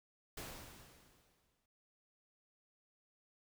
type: noise with exponential decay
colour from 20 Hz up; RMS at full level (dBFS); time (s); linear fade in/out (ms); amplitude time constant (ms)
pink; -45; 0.37-1.66; 5; 280
effects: none